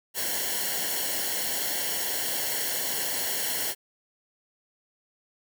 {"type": "noise with comb filter", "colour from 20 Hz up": "white", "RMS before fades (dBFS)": -29, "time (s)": [0.14, 3.75], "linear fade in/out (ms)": 50, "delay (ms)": 0.81, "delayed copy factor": -0.75, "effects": []}